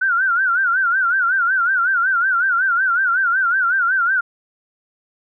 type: tone with vibrato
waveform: sine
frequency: 1467 Hz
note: F#6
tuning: 15 cents flat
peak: -14 dBFS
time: 0.01-4.21 s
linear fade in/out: 10 ms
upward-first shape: sine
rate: 5.4 Hz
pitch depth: 130 cents each way
effects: none